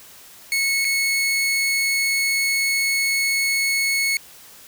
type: tone with dropouts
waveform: sawtooth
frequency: 2196 Hz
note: C#7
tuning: 17 cents flat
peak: -15 dBFS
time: 0.52-4.17 s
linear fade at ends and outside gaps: 1 ms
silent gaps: 0.846-0.85 s
effects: white hiss -45 dBFS RMS until 4.67 s